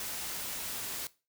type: noise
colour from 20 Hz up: white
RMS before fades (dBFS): -38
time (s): 0-1.07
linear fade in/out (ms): 2
effects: noise-tail reverb RT60 0.3 s tail -19 dB re dry